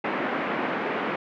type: band-pass noise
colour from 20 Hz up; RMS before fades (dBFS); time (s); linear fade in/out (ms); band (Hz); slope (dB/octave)
pink; -28; 0.04-1.16; 5; 220 to 2300; 24
effects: none